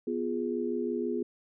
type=chord; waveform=sine; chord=F diminished; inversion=second; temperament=equal; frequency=246.9 / 349.2 / 415.3 Hz; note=Cb4 / F4 / Ab4; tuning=0 / 0 / 0 cents; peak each=-33 dBFS; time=0.07-1.23 s; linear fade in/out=5 ms; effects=none